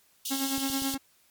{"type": "high-pass noise", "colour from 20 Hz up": "pink", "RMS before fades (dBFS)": -34, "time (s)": [0.25, 0.95], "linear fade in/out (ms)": 5, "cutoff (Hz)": 2800, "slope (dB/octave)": 96}
{"type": "tone with tremolo", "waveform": "45% pulse", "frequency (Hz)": 271, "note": "C#4", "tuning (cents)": -39, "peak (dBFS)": -27, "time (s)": [0.3, 0.98], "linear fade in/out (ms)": 20, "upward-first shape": "sine", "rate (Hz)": 9.2, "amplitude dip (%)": 60}
{"type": "click train", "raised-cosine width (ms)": 3, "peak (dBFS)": -29, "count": 4, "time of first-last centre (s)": [0.58, 0.941], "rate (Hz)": 8.3}
{"effects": ["white hiss -64 dBFS RMS until 1.3 s", "MP3 96 kbps"]}